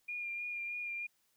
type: tone with vibrato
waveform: sine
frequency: 2413 Hz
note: D7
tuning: 46 cents sharp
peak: -37 dBFS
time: 0.08-1.07 s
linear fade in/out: 10 ms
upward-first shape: sine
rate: 3.2 Hz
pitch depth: 20 cents each way
effects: white hiss -75 dBFS RMS until 1.36 s